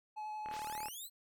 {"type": "tone with vibrato", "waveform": "triangle", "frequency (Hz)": 854, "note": "G#5", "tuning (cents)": 48, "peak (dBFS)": -38, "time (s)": [0.16, 0.89], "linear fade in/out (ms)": 20, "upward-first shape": "sine", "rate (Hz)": 11, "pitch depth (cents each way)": 10}
{"type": "click train", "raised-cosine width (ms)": 0.5, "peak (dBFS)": -32, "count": 17, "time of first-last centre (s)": [0.46, 0.884], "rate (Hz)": 37.7}
{"type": "linear sweep", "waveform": "5% pulse", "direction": "up", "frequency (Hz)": [89.1, 4235], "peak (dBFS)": -37, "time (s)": [0.49, 1.1], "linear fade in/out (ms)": 50}
{"effects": []}